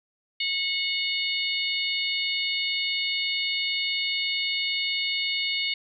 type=harmonic tone; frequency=729 Hz; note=F#5; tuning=26 cents flat; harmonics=3 / 4 / 5 / 6; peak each=-29 / -30 / -31 / -32 dBFS; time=0.4-5.74 s; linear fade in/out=5 ms; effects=none